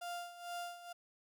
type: tone with tremolo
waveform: 35% pulse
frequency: 698.5 Hz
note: F5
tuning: in tune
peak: -38 dBFS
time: 0.01-0.93 s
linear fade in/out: 10 ms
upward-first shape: sine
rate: 2.2 Hz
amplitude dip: 75%
effects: none